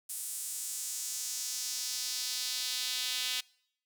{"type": "tone with high-pass filter sweep", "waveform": "sawtooth", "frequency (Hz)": 251.9, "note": "B3", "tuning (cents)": 34, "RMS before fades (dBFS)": -36, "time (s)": [0.09, 3.41], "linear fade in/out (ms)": 10, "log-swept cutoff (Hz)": [9300, 3300], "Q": 1.9, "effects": ["noise-tail reverb RT60 0.7 s tail -25 dB re dry"]}